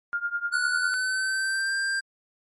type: tone with tremolo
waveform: sine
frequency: 1409 Hz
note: F6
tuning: 15 cents sharp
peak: -22 dBFS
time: 0.13-0.94 s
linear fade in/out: 0 ms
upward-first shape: triangle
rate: 10 Hz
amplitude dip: 95%
type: tone with pitch glide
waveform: square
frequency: 1480 to 1586.2 Hz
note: F#6 to G6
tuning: 0 to +20 cents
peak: -25 dBFS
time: 0.52-2.01 s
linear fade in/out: 20 ms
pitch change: +120 cents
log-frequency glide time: 0.67-1.75 s
effects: MP3 48 kbps